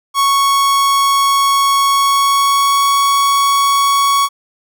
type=tone with pitch glide; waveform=45% pulse; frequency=1108 to 1116.4 Hz; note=C#6 to C#6; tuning=-1 to +12 cents; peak=-10 dBFS; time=0.14-4.29 s; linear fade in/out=50 ms; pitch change=+13 cents; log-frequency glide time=1.88-2.9 s; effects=none

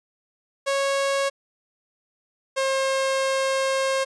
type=tone pair in turn; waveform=sawtooth; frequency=551 / 535.3 Hz; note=C#5 / C5; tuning=-11 / +39 cents; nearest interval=minor second; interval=50 cents; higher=first; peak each=-17 dBFS; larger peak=neither; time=0.66-1.3 / 2.56-4.05 s; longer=second; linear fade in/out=20 ms; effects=resampled to 22050 Hz

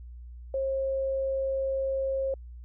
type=tone; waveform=sine; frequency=537 Hz; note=C5; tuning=45 cents sharp; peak=-26 dBFS; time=0.54-2.34 s; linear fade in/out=2 ms; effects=added 60 Hz sine -41 dBFS peak until 2.64 s

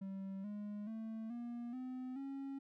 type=tone with pitch steps; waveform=triangle; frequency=193.4 / 207.3 / 222.2 / 238.1 / 255.2 / 273.5 Hz; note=G3 / G#3 / A3 / A#3 / C4 / C#4; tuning=-23 / -3 / +17 / +37 / -43 / -23 cents; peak=-40 dBFS; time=0.01-2.59 s; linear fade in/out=10 ms; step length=430 ms; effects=none

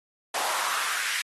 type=noise with high-pass filter sweep; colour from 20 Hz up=pink; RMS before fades=-29 dBFS; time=0.34-1.22 s; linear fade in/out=5 ms; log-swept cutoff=710 to 2000 Hz; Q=2.3; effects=AAC 32 kbps

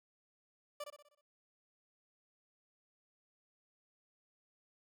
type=tone with echo; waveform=30% pulse; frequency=587.3 Hz; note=D5; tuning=in tune; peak=-38 dBFS; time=0.8-0.84 s; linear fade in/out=5 ms; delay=62 ms; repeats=6; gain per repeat=-6 dB; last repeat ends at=1.212 s; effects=none

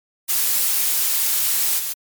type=noise with level steps; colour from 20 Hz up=blue; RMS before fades=-19 / -25 dBFS; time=0.28-1.94 s; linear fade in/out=20 ms; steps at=1.78 s; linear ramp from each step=20 ms; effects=MP3 96 kbps

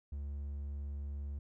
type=tone; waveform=triangle; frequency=71.2 Hz; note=C#2; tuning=47 cents sharp; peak=-36 dBFS; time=0.12-1.39 s; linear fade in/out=5 ms; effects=none

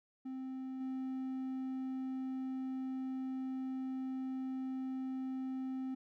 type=tone with level steps; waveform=triangle; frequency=261.6 Hz; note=C4; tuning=in tune; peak=-38 / -35 dBFS; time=0.25-5.95 s; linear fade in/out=10 ms; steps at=0.8 s; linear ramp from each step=10 ms; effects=none

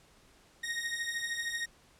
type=beating tone pair; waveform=sawtooth; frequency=1858 / 1871 Hz; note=A#6 / A#6; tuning=-6 / +6 cents; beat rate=13 Hz; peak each=-34 / -32 dBFS; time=0.63-1.66 s; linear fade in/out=10 ms; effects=pink hiss -62 dBFS RMS until 1.99 s + low-pass 10000 Hz 12 dB/octave

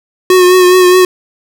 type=tone with vibrato; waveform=square; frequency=364.8 Hz; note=F#4; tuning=24 cents flat; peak=-4 dBFS; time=0.3-1.05 s; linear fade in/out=2 ms; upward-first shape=triangle; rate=4.8 Hz; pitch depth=35 cents each way; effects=none

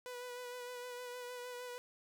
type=tone with vibrato; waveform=sawtooth; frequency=493.3 Hz; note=B4; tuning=2 cents flat; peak=-40 dBFS; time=0.06-1.78 s; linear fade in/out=0 ms; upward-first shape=sine; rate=6.5 Hz; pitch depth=23 cents each way; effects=12-bit

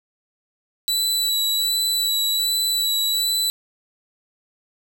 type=tone with vibrato; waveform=sawtooth; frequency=3951 Hz; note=B7; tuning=in tune; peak=-16 dBFS; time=0.88-3.5 s; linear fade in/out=0 ms; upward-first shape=sine; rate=1.3 Hz; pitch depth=17 cents each way; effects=none

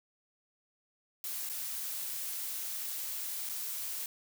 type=noise with dropouts; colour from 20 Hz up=blue; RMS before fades=-38 dBFS; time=1.24-4.06 s; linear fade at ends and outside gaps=1 ms; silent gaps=1.491-1.497 / 3.49-3.495 s; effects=none

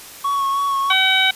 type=tone with vibrato; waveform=triangle; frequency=1108.7 Hz; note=C#6; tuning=in tune; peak=-15 dBFS; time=0.24-0.93 s; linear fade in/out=10 ms; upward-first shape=sine; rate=3.2 Hz; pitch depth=24 cents each way
type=harmonic tone; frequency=760 Hz; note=F#5; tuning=46 cents sharp; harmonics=1 / 2 / 3 / 4 / 5; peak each=-23 / -20 / -18 / -20 / -18 dBFS; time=0.9-1.31 s; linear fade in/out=5 ms
effects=white hiss -38 dBFS RMS until 1.35 s + resampled to 32000 Hz

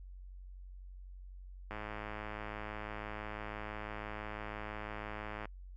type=click train; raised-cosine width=0.5 ms; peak=-27 dBFS; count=398; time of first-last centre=1.71-5.455 s; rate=106 Hz; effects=noise-tail reverb RT60 0.1 s tail -26 dB re dry + added 46 Hz sine -47 dBFS peak until 5.76 s

